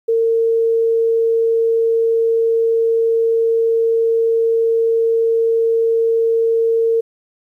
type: tone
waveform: sine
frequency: 455.8 Hz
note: A#4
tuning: 39 cents flat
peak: -12 dBFS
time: 0.08-7.01 s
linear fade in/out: 10 ms
effects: 9-bit